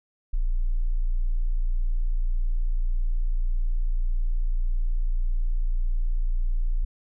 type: tone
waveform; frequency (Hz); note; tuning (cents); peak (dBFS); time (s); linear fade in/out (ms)
sine; 29.14; A#0; 0; -20; 0.33-6.85; 10
effects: none